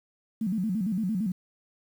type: tone with vibrato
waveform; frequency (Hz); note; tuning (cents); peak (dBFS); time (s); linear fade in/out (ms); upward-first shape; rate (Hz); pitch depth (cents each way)
sine; 201.3; G3; +46; -25; 0.41-1.32; 5; square; 8.8; 170
effects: 9-bit